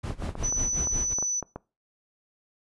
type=noise with tremolo; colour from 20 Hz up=brown; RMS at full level=-29 dBFS; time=0.03-1.14 s; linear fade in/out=10 ms; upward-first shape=sine; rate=5.5 Hz; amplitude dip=90%
type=clicks; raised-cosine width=1 ms; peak=-21 dBFS; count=11; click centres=0.107 / 0.223 / 0.292 / 0.354 / 0.427 / 0.525 / 0.872 / 1.186 / 1.226 / 1.427 / 1.56 s
type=tone; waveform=sine; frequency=5980 Hz; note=F#8; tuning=17 cents sharp; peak=-25 dBFS; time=0.43-1.41 s; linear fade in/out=20 ms
effects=noise-tail reverb RT60 0.3 s tail -22 dB re dry + resampled to 24000 Hz